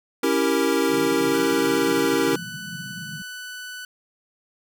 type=chord; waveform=square; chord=C# diminished seventh; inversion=none; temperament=equal; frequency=277.2 / 329.6 / 392 / 466.2 Hz; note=C#4 / E4 / G4 / Bb4; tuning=0 / 0 / 0 / 0 cents; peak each=-25 dBFS; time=0.23-2.36 s; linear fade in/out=5 ms
type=band-pass noise; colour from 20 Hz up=white; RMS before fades=-38 dBFS; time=0.89-3.22 s; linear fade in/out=0 ms; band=130 to 200 Hz; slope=48 dB/octave
type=tone; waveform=sawtooth; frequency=1493 Hz; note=F#6; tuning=15 cents sharp; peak=-30 dBFS; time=1.34-3.85 s; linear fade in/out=2 ms
effects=none